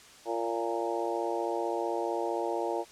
harmonic tone with a mistuned harmonic, 115.5 Hz, A#2, 16 cents flat, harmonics 3 / 4 / 5 / 6 / 7 / 8, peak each -34 / -35 / -36 / -37 / -37 / -38 dBFS, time 0.25-2.85 s, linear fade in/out 50 ms, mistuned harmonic 7, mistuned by +26 cents, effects white hiss -53 dBFS RMS until 2.91 s + low-pass 8000 Hz 12 dB/octave

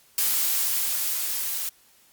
blue noise with level ramp, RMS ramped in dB -22 to -29 dBFS, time 0.18-1.69 s, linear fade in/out 2 ms, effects white hiss -58 dBFS RMS until 2.12 s + Opus 48 kbps

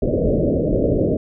white low-pass noise, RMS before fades -18 dBFS, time 0.02-1.17 s, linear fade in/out 5 ms, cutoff 610 Hz, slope 96 dB/octave, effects none

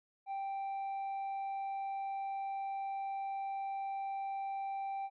sine tone with tanh clipping, 784 Hz, G5, in tune, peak -37 dBFS, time 0.26-5.1 s, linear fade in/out 50 ms, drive 3 dB, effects none

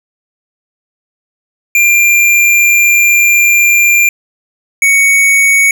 square tone pair in turn, 2384 / 2231 Hz, D7 / C#7, +25 / +11 cents, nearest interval minor second, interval 114 cents, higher first, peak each -6 dBFS, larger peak neither, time 1.75-4.09 / 4.82-5.71 s, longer first, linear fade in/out 2 ms, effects none

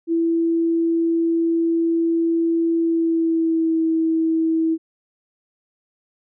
sine tone with pitch glide, 332.2 to 323.9 Hz, E4 to E4, +13 to -30 cents, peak -16 dBFS, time 0.07-4.78 s, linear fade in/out 50 ms, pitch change -43 cents, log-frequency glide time 2.77-3.82 s, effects none

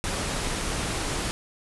pink low-pass noise, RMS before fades -29 dBFS, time 0.04-1.31 s, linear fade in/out 0 ms, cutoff 11000 Hz, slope 96 dB/octave, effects none

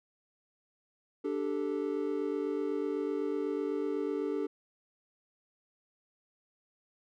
triangle chord, D suspended fourth, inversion none, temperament equal, 293.7 / 392 / 440 Hz, D4 / G4 / A4, 0 / 0 / 0 cents, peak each -33 dBFS, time 1.24-4.47 s, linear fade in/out 10 ms, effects none

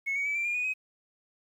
sine tone with pitch steps, 2193 / 2246 / 2299 / 2354 / 2411 / 2469 / 2528 Hz, C#7 / C#7 / D7 / D7 / D7 / D#7 / D#7, -19 / +22 / -37 / +3 / +45 / -14 / +27 cents, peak -26 dBFS, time 0.06-0.739 s, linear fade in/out 20 ms, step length 97 ms, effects tanh soft clip ceiling -24 dBFS + 10-bit

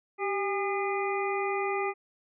harmonic tone with a mistuned harmonic, 405.5 Hz, G#4, 41 cents flat, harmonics 1 / 2 / 3 / 5 / 6, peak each -30 / -33 / -35 / -37 / -38 dBFS, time 0.18-1.94 s, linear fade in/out 50 ms, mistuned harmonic 1, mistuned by -64 cents, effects none

